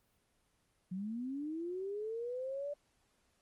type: linear sweep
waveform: sine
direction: up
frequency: 177.6 to 587.3 Hz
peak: -37 dBFS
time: 0.91-2.74 s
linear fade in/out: 10 ms
effects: pink hiss -75 dBFS RMS until 3.41 s + Opus 24 kbps